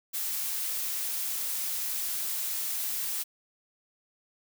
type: noise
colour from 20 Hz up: blue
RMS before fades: -32 dBFS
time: 0.13-3.24 s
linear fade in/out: 20 ms
effects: none